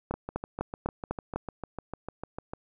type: two click trains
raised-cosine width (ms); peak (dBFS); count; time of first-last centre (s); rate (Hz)
1; -16 / -21; 6 / 17; 0.11-1.36 / 0.14-2.535; 4 / 6.68
effects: none